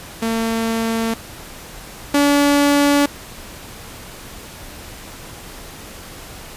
sawtooth tone pair in turn, 226.6 / 286.6 Hz, A#3 / D4, -49 / -42 cents, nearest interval major third, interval 407 cents, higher second, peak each -14 / -8 dBFS, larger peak second, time 0.22-1.14 / 2.14-3.06 s, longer neither, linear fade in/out 5 ms, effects pink hiss -36 dBFS RMS until 6.56 s + resampled to 32000 Hz

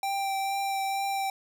square tone with vibrato, 784 Hz, G5, in tune, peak -28 dBFS, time 0.03-1.3 s, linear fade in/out 2 ms, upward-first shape triangle, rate 2.2 Hz, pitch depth 15 cents each way, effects none

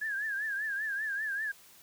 sine tone with vibrato, 1676 Hz, G#6, 15 cents sharp, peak -31 dBFS, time 0.01-1.52 s, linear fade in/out 10 ms, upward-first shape triangle, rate 5.1 Hz, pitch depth 130 cents each way, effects white hiss -57 dBFS RMS until 1.82 s

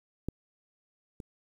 clicks, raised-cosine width 3 ms, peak -19 / -28 dBFS, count 2, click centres 0.286 / 1.202 s, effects 9-bit

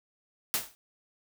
white noise with exponential decay, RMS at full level -25 dBFS, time 0.54-0.75 s, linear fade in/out 0 ms, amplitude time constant 45 ms, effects none

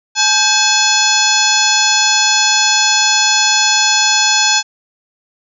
harmonic tone with a mistuned harmonic, 856 Hz, A5, 48 cents flat, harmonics 1 / 2 / 3 / 4 / 5 / 6 / 7 / 8, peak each -18 / -18 / -18 / -18 / -18 / -18 / -18 / -18 dBFS, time 0.15-4.63 s, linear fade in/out 50 ms, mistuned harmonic 2, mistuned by -140 cents, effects none

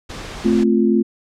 pink noise, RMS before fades -31 dBFS, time 0.09-0.64 s, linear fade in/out 10 ms
sine chord, F major, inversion first, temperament equal, 220 / 261.6 / 349.2 Hz, A3 / C4 / F4, 0 / 0 / 0 cents, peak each -15 / -19 / -17 dBFS, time 0.44-1.03 s, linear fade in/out 20 ms
effects low-pass 6000 Hz 12 dB/octave

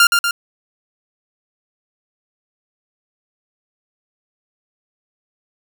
sawtooth tone with echo, 1396.9 Hz, F6, in tune, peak -4 dBFS, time 0-0.07 s, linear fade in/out 2 ms, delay 120 ms, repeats 2, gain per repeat -4 dB, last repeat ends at 0.31 s, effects none

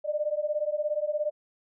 sine beating tone pair, 592 / 609 Hz, D5 / D#5, +14 / -37 cents, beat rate 17 Hz, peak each -29 dBFS, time 0.04-1.31 s, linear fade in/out 20 ms, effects none

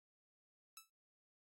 5% pulse tone with exponential decay, 1312 Hz, E6, 9 cents flat, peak -37 dBFS, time 0.77-0.9 s, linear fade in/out 1 ms, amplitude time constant 28 ms, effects AAC 48 kbps

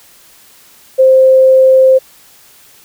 sine tone, 524 Hz, C5, 2 cents sharp, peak -3 dBFS, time 0.98-1.99 s, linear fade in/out 20 ms, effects white hiss -43 dBFS RMS until 2.84 s

